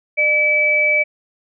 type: tone pair together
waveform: sine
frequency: 603 / 2300 Hz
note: D5 / D7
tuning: +46 / -37 cents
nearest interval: octave + major seventh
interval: 2317 cents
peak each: -21 / -13 dBFS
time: 0.17-1.04 s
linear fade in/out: 20 ms
effects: none